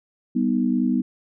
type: chord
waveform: sine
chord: G augmented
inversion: none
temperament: equal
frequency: 196 / 246.9 / 311.1 Hz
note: G3 / B3 / D#4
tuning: 0 / 0 / 0 cents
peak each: -24 / -20 / -26 dBFS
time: 0.35-1.02 s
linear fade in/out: 10 ms
effects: none